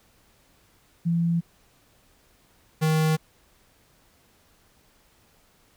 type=tone pair in turn; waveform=sine / square; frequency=168.9 / 157.2 Hz; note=E3 / D#3; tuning=+42 / +18 cents; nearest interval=minor second; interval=124 cents; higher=first; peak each=-20 dBFS; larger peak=neither; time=1.05-1.41 / 2.81-3.17 s; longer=neither; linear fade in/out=20 ms; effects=pink hiss -61 dBFS RMS until 5.76 s